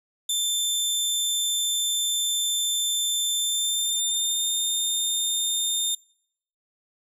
20% pulse tone with pitch glide, 3553 to 3630 Hz, A7 to A#7, +16 to -47 cents, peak -17 dBFS, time 0.29-5.95 s, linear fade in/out 5 ms, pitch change +37 cents, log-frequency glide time 3.35-4.47 s, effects noise-tail reverb RT60 0.7 s tail -26 dB re dry

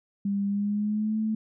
sine tone with pitch glide, 200 to 218.1 Hz, G3 to A3, +35 to -15 cents, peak -24 dBFS, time 0.25-1.35 s, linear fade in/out 5 ms, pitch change +150 cents, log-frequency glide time 0.47-1.18 s, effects none

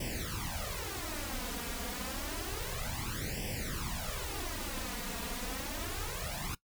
pink noise with flanger, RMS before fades -38 dBFS, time 0-6.55 s, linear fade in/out 5 ms, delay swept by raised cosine 0.37 to 4.27 ms, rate 0.29 Hz, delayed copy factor +0.95, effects noise-tail reverb RT60 0.1 s tail -19 dB re dry

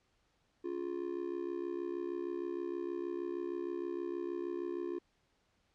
triangle tone with amplitude modulation, 350 Hz, F4, 4 cents sharp, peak -30 dBFS, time 0.64-4.99 s, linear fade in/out 10 ms, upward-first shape sine, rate 66.4 Hz, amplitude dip 90%, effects pink hiss -75 dBFS RMS until 5.74 s + low-pass 6000 Hz 12 dB/octave

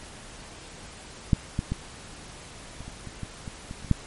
clicks, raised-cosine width 5 ms, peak -6 / -13 / -14 / -27 / -27 / -26 / -21 / -23 / -24 / -29 / -7 dBFS, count 11, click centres 1.332 / 1.591 / 1.72 / 2.806 / 2.88 / 3.073 / 3.233 / 3.478 / 3.711 / 3.847 / 3.913 s, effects pink hiss -44 dBFS RMS until 4.06 s + MP3 48 kbps

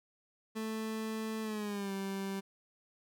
30% pulse tone with pitch glide, 220 to 194.87 Hz, A3 to G3, 0 to -10 cents, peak -33 dBFS, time 0.55-2.41 s, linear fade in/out 20 ms, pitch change -210 cents, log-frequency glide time 1.42-1.92 s, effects none

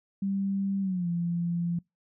sine tone with pitch glide, 196.1 to 171.7 Hz, G3 to F3, +1 to -29 cents, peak -26 dBFS, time 0.22-1.79 s, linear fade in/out 5 ms, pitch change -230 cents, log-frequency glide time 0.81-1.08 s, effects noise-tail reverb RT60 0.2 s tail -26 dB re dry

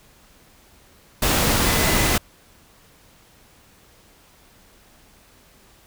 sine tone in noise, 2014 Hz, B6, 33 cents sharp, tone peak -29 dBFS, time 1.66-2.16 s, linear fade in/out 5 ms, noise pink, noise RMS -19 dBFS, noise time 1.22-2.18 s, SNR -13 dB, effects pink hiss -53 dBFS RMS until 5.86 s

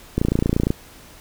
click train, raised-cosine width 3 ms, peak -5 dBFS, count 16, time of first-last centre 0.18-0.704 s, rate 28.6 Hz, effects pink hiss -45 dBFS RMS until 1.2 s

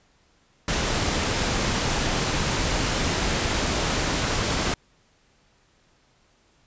pink noise, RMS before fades -24 dBFS, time 0.68-4.74 s, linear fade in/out 2 ms, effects pink hiss -62 dBFS RMS until 6.66 s + resampled to 16000 Hz

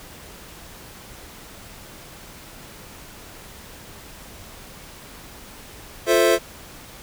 square chord, F major seventh, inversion none, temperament equal, 349.2 / 440 / 523.3 / 659.3 Hz, F4 / A4 / C5 / E5, 0 / 0 / 0 / 0 cents, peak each -21 dBFS, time 6.06-6.39 s, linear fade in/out 50 ms, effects pink hiss -42 dBFS RMS until 7.02 s

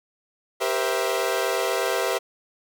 sawtooth chord, C dominant seventh, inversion second, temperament equal with one note detuned, 392 / 474.9 / 523.3 / 659.3 Hz, G4 / Bb4 / C5 / E5, 0 / +32 / 0 / 0 cents, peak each -24 dBFS, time 0.6-2.19 s, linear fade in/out 20 ms, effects none

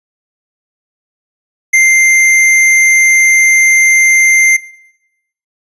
square tone, 2093 Hz, C7, in tune, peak -5 dBFS, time 1.73-4.57 s, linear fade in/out 10 ms, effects noise-tail reverb RT60 0.9 s tail -21 dB re dry + resampled to 22050 Hz

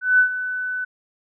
sine tone with ADSR envelope, 1500 Hz, F#6, 23 cents sharp, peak -10 dBFS, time 0.01-0.85 s, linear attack 180 ms, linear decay 95 ms, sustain -13 dB, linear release 11 ms, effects none

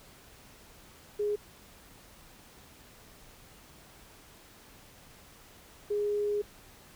sine tone pair in turn, 415.3 / 413.6 Hz, G#4 / G#4, 0 / -7 cents, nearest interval unison, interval 7 cents, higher first, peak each -27 dBFS, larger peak neither, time 1.19-1.36 / 5.9-6.42 s, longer second, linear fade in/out 10 ms, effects pink hiss -55 dBFS RMS until 6.95 s

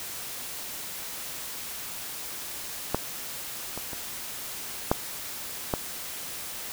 clicks, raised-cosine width 1 ms, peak -9 / -20 / -22 / -6 / -10 dBFS, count 5, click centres 2.946 / 3.776 / 3.932 / 4.915 / 5.738 s, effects white hiss -37 dBFS RMS until 6.72 s

